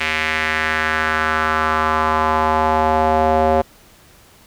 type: tone with band-pass filter sweep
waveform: square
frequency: 78.5 Hz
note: D#2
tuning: 16 cents sharp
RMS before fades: -17 dBFS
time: 0-3.62 s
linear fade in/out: 10 ms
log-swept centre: 2300 to 630 Hz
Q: 2.6
effects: pink hiss -48 dBFS RMS until 4.46 s